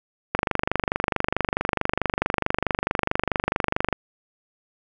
click train, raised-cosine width 0.5 ms, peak -5 dBFS, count 89, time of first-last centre 0.35-3.927 s, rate 24.6 Hz, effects none

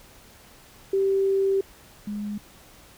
sine tone pair in turn, 389.4 / 207.3 Hz, G4 / G#3, -12 / -3 cents, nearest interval major seventh, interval 1091 cents, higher first, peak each -19 / -28 dBFS, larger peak first, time 0.93-1.61 / 2.07-2.38 s, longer first, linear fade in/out 5 ms, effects pink hiss -51 dBFS RMS until 2.97 s

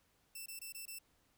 5% pulse tone bursts, 2665 Hz, E7, 18 cents sharp, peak -36 dBFS, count 5, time 0.35-0.988 s, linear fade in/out 5 ms, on 110 ms, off 22 ms, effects pink hiss -74 dBFS RMS until 1.37 s

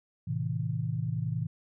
sine chord, A minor, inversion none, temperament equal with one note detuned, 110 / 130.81 / 161.05 Hz, A2 / C3 / E3, 0 / 0 / -40 cents, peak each -33 dBFS, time 0.27-1.47 s, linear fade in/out 10 ms, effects none

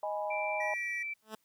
sine chord, G# minor, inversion second, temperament equal, 622.3 / 830.6 / 987.8 Hz, D#5 / G#5 / B5, 0 / 0 / 0 cents, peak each -35 / -36 / -41 dBFS, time 0.03-0.74 s, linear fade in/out 2 ms
sine tone with pitch glide, 2349 to 2330 Hz, D7 to D7, 0 to -14 cents, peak -35 dBFS, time 0.3-1.14 s, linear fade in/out 10 ms, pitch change -14 cents, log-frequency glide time 0.77-0.92 s
triangle tone, 1932 Hz, B6, 39 cents flat, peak -35 dBFS, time 0.6-1.03 s, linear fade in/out 5 ms
10% pulse tone with exponential growth, 217.7 Hz, A3, 18 cents flat, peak -29 dBFS, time 1.22-1.35 s, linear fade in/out 5 ms, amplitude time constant 27 ms
effects white hiss -74 dBFS RMS until 1.44 s

